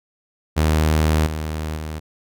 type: tone with level steps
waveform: sawtooth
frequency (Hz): 77.8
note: D#2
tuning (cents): 0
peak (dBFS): -11 / -20 / -23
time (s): 0.56-2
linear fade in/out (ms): 20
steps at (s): 1.26 / 1.76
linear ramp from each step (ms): 5
effects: none